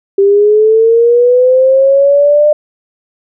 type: linear sweep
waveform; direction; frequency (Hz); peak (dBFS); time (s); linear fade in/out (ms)
sine; up; 392 to 603; -4; 0.18-2.53; 5
effects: none